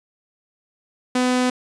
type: tone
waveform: sawtooth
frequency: 251.3 Hz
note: B3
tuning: 30 cents sharp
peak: -13 dBFS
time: 1.15-1.5 s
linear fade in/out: 5 ms
effects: resampled to 22050 Hz